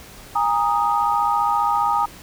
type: chord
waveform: sine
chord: Ab suspended second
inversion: none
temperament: equal with one note detuned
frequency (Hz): 817.3 / 932.3 / 1244.5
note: Ab5 / Bb5 / Eb6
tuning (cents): -28 / 0 / 0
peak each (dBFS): -21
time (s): 0.35-2.06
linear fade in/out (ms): 10
effects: pink hiss -42 dBFS RMS until 2.22 s